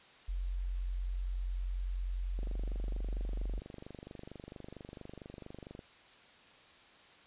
sine tone, 45.08 Hz, F#1, 44 cents flat, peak -33 dBFS, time 0.28-3.6 s, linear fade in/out 10 ms
click train, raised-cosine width 2 ms, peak -33 dBFS, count 84, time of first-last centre 2.39-5.792 s, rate 24.4 Hz
effects white hiss -59 dBFS RMS until 7.26 s + resampled to 8000 Hz

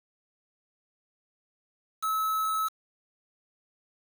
triangle tone with quantisation, 1297 Hz, E6, 28 cents flat, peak -24 dBFS, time 2.02-2.69 s, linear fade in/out 20 ms, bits 6, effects none

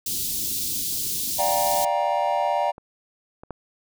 white band-stop noise, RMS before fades -27 dBFS, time 0.06-1.85 s, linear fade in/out 5 ms, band 340 to 3600 Hz, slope 24 dB/octave
triangle chord, G minor seventh, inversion second, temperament just, 588 / 705.6 / 784 / 940.8 Hz, D5 / F5 / G5 / Bb5, +2 / +18 / 0 / +16 cents, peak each -24 dBFS, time 1.38-2.72 s, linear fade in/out 20 ms
clicks, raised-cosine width 1 ms, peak -27 / -27 / -18 dBFS, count 3, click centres 2.781 / 3.435 / 3.507 s
effects none

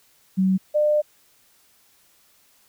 sine tone pair in turn, 189 / 600 Hz, F#3 / D5, +37 / +37 cents, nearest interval octave + minor sixth, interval 2000 cents, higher second, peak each -16 dBFS, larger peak neither, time 0.37-0.58 / 0.74-1.02 s, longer second, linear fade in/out 20 ms, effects white hiss -59 dBFS RMS until 2.68 s

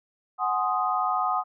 sine chord, Ab dominant seventh, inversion third, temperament equal with one note detuned, 740 / 839.8 / 1046.5 / 1244.5 Hz, Gb5 / Ab5 / C6 / Eb6, 0 / +19 / 0 / 0 cents, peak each -27 / -31 / -31 / -26 dBFS, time 0.38-1.44 s, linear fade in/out 50 ms, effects none

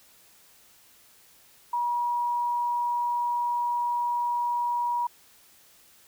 sine tone, 960 Hz, B5, 49 cents flat, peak -24 dBFS, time 1.73-5.07 s, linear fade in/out 5 ms, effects white hiss -57 dBFS RMS until 6.07 s

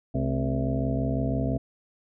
harmonic tone with a mistuned harmonic, 66 Hz, C2, 16 cents sharp, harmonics 1 / 2 / 3 / 4 / 6 / 7 / 8 / 9 / 10, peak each -31 / -28 / -34 / -29 / -40 / -38 / -40 / -42 / -34 dBFS, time 0.14-1.58 s, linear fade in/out 10 ms, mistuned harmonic 3, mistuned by +140 cents, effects none

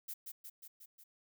violet noise with echo, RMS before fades -43 dBFS, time 0.08-0.14 s, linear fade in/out 10 ms, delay 180 ms, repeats 5, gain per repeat -3 dB, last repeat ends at 1.04 s, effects none

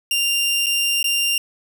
sawtooth tone with dropouts, 2788 Hz, F7, 4 cents flat, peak -14 dBFS, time 0.11-1.38 s, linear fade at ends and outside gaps 2 ms, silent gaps 0.661-0.666 / 1.029-1.042 s, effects none

